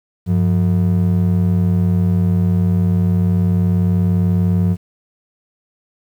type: ring-modulated tone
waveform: triangle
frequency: 136.9 Hz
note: C#3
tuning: 21 cents flat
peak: -7 dBFS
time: 0.26-4.77 s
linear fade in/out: 50 ms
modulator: 40.1 Hz
effects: 8-bit